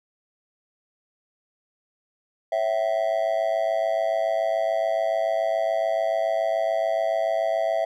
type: tone with amplitude modulation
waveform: triangle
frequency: 659.3 Hz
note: E5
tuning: in tune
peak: -15 dBFS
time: 2.52-7.85 s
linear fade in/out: 5 ms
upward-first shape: sine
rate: 107 Hz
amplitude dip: 90%
effects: none